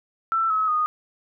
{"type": "tone with pitch steps", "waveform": "sine", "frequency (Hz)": [1334, 1284.1, 1236.1], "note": ["E6", "E6", "D#6"], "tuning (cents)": [20, -46, -12], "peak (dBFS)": -19, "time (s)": [0.32, 0.86], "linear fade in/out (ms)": 0, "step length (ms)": 180, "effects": []}